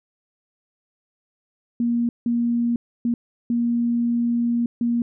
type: tone bursts at uneven times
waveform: sine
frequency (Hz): 236.6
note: A#3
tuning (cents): +26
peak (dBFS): -18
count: 5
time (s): 1.8-2.09 / 2.26-2.76 / 3.05-3.14 / 3.5-4.66 / 4.81-5.02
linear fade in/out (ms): 2
effects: none